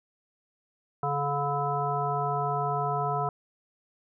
harmonic tone with a mistuned harmonic, 142.8 Hz, D3, 48 cents flat, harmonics 1 / 3 / 5 / 7 / 9, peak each -32 / -34 / -30 / -32 / -33 dBFS, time 1.03-3.29 s, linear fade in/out 2 ms, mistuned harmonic 9, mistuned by +24 cents, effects none

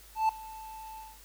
triangle tone with ADSR envelope, 880 Hz, A5, in tune, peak -19 dBFS, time 0.15-1.19 s, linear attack 140 ms, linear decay 3 ms, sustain -21 dB, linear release 200 ms, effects added 50 Hz sine -55 dBFS peak until 1.24 s + white hiss -55 dBFS RMS until 1.24 s

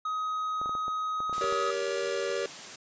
triangle tone, 1261 Hz, D#6, 23 cents sharp, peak -27 dBFS, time 0.05-1.71 s, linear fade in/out 5 ms
clicks, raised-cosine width 1 ms, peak -27 dBFS, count 11, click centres 0.615 / 0.659 / 0.694 / 0.752 / 0.881 / 1.204 / 1.296 / 1.328 / 1.381 / 1.442 / 1.525 s
white high-pass noise, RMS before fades -42 dBFS, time 1.33-2.76 s, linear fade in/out 5 ms, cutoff 110 Hz, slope 24 dB/octave
square chord, G diminished, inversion none, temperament just, 392 / 470.4 / 564.5 Hz, G4 / Bb4 / Db5, 0 / +16 / +31 cents, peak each -34 dBFS, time 1.41-2.46 s, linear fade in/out 2 ms
effects resampled to 16000 Hz

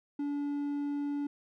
triangle tone, 287.5 Hz, D4, 37 cents flat, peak -29 dBFS, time 0.19-1.27 s, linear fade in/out 5 ms, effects none

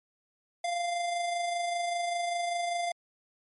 square tone with amplitude modulation, 695 Hz, F5, 9 cents flat, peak -28 dBFS, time 0.64-2.92 s, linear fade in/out 5 ms, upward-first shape sine, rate 25.1 Hz, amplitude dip 35%, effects MP3 48 kbps

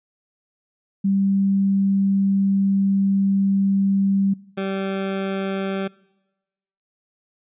sine / 20% pulse tone pair in turn, 196 / 193.75 Hz, G3 / G3, 0 / -20 cents, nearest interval unison, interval 20 cents, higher first, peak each -16 / -18 dBFS, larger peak first, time 1.04-4.34 / 4.57-5.88 s, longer first, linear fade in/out 10 ms, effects noise-tail reverb RT60 1.0 s tail -23 dB re dry + resampled to 8000 Hz

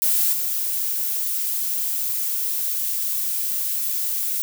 violet noise with level steps, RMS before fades -19 / -24 dBFS, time 0.02-4.42 s, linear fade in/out 0 ms, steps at 0.32 s, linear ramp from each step 20 ms, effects none

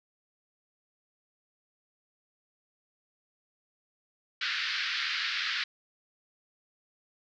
pink band-pass noise, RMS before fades -32 dBFS, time 4.41-5.64 s, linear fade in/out 5 ms, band 1400 to 4900 Hz, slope 48 dB/octave, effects none

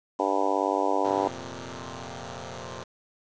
harmonic tone, 98 Hz, G2, in tune, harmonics 3 / 4 / 5 / 6 / 7 / 8 / 9 / 10, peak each -31 / -31 / -31 / -31 / -31 / -31 / -31 / -31 dBFS, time 0.19-1.28 s, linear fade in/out 5 ms
5% pulse chord, F suspended fourth, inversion none, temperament equal, 87.31 / 116.54 / 130.81 Hz, F2 / Bb2 / C3, 0 / 0 / 0 cents, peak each -30 dBFS, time 1.04-2.84 s, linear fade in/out 10 ms
effects resampled to 16000 Hz + 8-bit

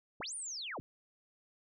sine linear two-way sweep, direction up then down, 39.54 to 9630 to 39.54 Hz, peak -39 dBFS, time 0.2-0.8 s, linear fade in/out 0 ms, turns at 0.35 s, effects none

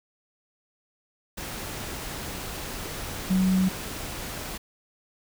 sine tone in noise, 187.2 Hz, F#3, 20 cents sharp, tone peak -19 dBFS, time 3.3-3.69 s, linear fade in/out 10 ms, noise pink, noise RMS -35 dBFS, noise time 1.37-4.58 s, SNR +13 dB, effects none

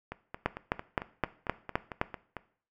two click trains, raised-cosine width 0.5 ms, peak -22 / -11 dBFS, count 11 / 7, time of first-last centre 0.12-2.367 / 0.46-2.014 s, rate 4.45 / 3.86 Hz, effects noise-tail reverb RT60 0.5 s tail -17 dB re dry

